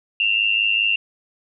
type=tone pair together; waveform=sine; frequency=2695 / 2800 Hz; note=E7 / F7; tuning=+38 / +4 cents; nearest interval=minor second; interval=66 cents; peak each=-19 dBFS; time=0.2-0.96 s; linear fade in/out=2 ms; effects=none